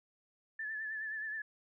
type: tone with vibrato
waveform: sine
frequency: 1743 Hz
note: A6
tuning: 17 cents flat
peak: -37 dBFS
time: 0.59-1.42 s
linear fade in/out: 5 ms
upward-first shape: sine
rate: 9.5 Hz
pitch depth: 46 cents each way
effects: none